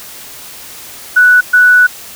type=tone bursts at uneven times; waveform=sine; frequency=1480 Hz; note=F#6; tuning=in tune; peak=-3 dBFS; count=2; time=1.16-1.41 / 1.53-1.87 s; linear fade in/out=10 ms; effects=white hiss -31 dBFS RMS until 2.15 s